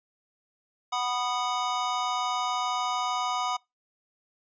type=chord; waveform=square; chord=B major; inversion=second; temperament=just; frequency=740.8 / 987.8 / 1234.7 Hz; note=F#5 / B5 / D#6; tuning=+2 / 0 / -14 cents; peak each=-32 dBFS; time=0.92-3.57 s; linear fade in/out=10 ms; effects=noise-tail reverb RT60 0.2 s tail -24 dB re dry + resampled to 16000 Hz